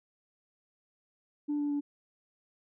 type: tone with pitch steps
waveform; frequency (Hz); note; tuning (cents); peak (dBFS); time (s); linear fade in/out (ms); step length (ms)
sine; 293.7 / 291 / 288.3; D4 / D4 / D4; 0 / -16 / -32; -27; 1.48-1.81; 20; 110
effects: tanh soft clip ceiling -26 dBFS